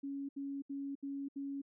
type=tone bursts; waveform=sine; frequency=278 Hz; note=C#4; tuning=5 cents sharp; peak=-38 dBFS; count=5; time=0.03-1.618 s; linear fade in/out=10 ms; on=260 ms; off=72 ms; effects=none